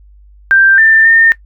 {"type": "tone with pitch steps", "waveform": "sine", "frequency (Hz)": [1576, 1786, 1818], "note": ["G6", "A6", "A#6"], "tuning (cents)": [9, 25, -44], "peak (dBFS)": -4, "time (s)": [0.51, 1.32], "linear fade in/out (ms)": 0, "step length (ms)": 270, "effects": ["noise-tail reverb RT60 0.1 s tail -19 dB re dry", "added 50 Hz sine -38 dBFS peak until 1.45 s"]}